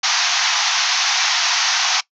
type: band-pass noise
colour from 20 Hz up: white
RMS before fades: -18 dBFS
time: 0.03-2.01 s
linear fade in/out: 10 ms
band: 700 to 6400 Hz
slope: 96 dB/octave
effects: noise-tail reverb RT60 0.1 s tail -20 dB re dry